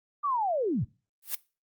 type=linear sweep; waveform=sine; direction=down; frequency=1201 to 75.6 Hz; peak=-25 dBFS; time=0.23-0.85 s; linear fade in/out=20 ms
type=noise with exponential growth; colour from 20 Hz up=blue; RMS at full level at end=-25 dBFS; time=1.22-1.35 s; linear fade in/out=5 ms; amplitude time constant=28 ms
effects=noise-tail reverb RT60 0.3 s tail -21 dB re dry + Opus 48 kbps